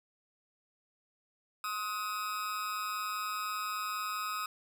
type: tone with amplitude modulation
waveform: 40% pulse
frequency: 1263 Hz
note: D#6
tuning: 26 cents sharp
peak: -30 dBFS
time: 1.64-4.46 s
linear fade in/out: 2 ms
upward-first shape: sine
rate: 204 Hz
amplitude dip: 70%
effects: none